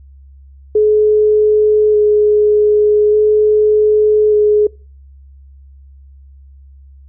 sine tone with vibrato, 422.9 Hz, G#4, 31 cents sharp, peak -7 dBFS, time 0.75-4.67 s, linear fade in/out 5 ms, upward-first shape square, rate 0.42 Hz, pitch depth 10 cents each way, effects noise-tail reverb RT60 0.4 s tail -25 dB re dry + added 68 Hz sine -37 dBFS peak until 7.08 s

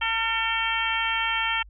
harmonic tone with a mistuned harmonic, 450.5 Hz, A4, 41 cents sharp, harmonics 2 / 3 / 4 / 5 / 6 / 7, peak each -30 / -30 / -30 / -30 / -30 / -30 dBFS, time 0.01-1.63 s, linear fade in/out 10 ms, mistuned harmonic 3, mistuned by +27 cents, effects added 50 Hz sine -45 dBFS peak until 1.69 s

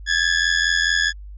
sawtooth ring-modulated tone, 1693 Hz, G#6, 33 cents sharp, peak -10 dBFS, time 0.06-1.13 s, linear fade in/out 50 ms, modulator 42.3 Hz, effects added 50 Hz sine -34 dBFS peak until 1.37 s + resampled to 16000 Hz

